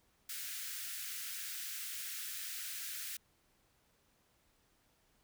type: high-pass noise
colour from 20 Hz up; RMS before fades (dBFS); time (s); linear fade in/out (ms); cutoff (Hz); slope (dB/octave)
white; -43; 0.29-3.17; 5; 1400; 48
effects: pink hiss -73 dBFS RMS until 5.23 s